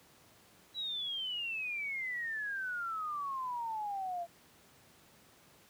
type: exponential sweep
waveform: sine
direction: down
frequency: 3947 to 676 Hz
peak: -35 dBFS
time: 0.74-4.27 s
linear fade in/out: 50 ms
effects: pink hiss -62 dBFS RMS until 5.69 s + high-pass 100 Hz 12 dB/octave